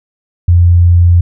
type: tone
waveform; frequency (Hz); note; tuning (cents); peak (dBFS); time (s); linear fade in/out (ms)
sine; 87; F2; -6; -3; 0.48-1.21; 5
effects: none